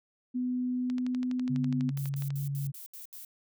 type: tone with pitch glide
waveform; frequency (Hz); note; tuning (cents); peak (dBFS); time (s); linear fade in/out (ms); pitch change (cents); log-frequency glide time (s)
sine; 250 to 252.9; B3 to B3; +21 to +41; -28; 0.34-1.91; 20; +20; 0.73-1.78
type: click train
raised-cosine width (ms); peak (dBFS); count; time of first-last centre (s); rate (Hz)
0.2; -27; 18; 0.9-2.305; 12.1
type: tone with vibrato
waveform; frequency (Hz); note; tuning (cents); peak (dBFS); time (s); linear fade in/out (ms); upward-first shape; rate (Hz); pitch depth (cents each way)
sine; 139.8; C#3; +15; -30; 1.49-2.72; 20; triangle; 1.3; 10
type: noise bursts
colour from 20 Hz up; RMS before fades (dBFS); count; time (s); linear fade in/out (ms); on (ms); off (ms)
violet; -45; 7; 1.97-3.248; 0; 120; 73
effects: none